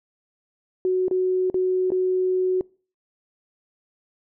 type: tone with dropouts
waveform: sine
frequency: 370 Hz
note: F#4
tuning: in tune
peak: -18 dBFS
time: 0.85-2.61 s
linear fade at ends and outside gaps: 1 ms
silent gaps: 1.082-1.111 / 1.5-1.543 / 1.904-1.919 s
effects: noise-tail reverb RT60 0.4 s tail -25 dB re dry